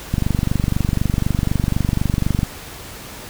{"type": "click train", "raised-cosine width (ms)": 5, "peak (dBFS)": -5, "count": 56, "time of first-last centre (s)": [0.14, 2.432], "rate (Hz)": 24, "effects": ["pink hiss -35 dBFS RMS until 3.29 s"]}